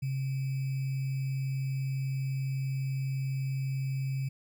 sine tone with sample-and-hold, 134.1 Hz, C3, 43 cents sharp, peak -29 dBFS, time 0.02-4.29 s, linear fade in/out 10 ms, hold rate 2450 Hz, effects none

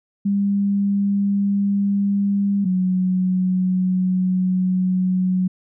sine tone pair in turn, 200.1 / 184.5 Hz, G3 / F#3, +36 / -5 cents, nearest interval minor second, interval 141 cents, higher first, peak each -16 dBFS, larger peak neither, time 0.25-2.65 / 2.65-5.48 s, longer second, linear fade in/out 10 ms, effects none

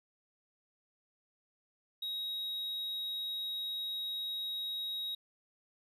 triangle tone, 3798 Hz, A#7, 32 cents sharp, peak -34 dBFS, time 2.02-5.15 s, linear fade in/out 5 ms, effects none

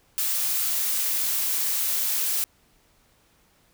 blue noise, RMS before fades -25 dBFS, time 0.18-2.44 s, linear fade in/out 0 ms, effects pink hiss -62 dBFS RMS until 3.73 s

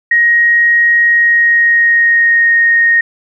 sine tone with pitch glide, 1882 to 1859.3 Hz, A#6 to A#6, +16 to -5 cents, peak -6 dBFS, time 0.11-3.01 s, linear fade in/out 5 ms, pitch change -21 cents, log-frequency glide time 1.04-2.53 s, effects none

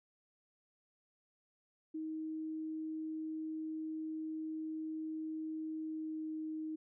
sine tone with pitch glide, 315.1 to 313.3 Hz, D#4 to D#4, +22 to +12 cents, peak -38 dBFS, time 1.94-6.76 s, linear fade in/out 10 ms, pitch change -10 cents, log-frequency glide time 5.8-6.29 s, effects none

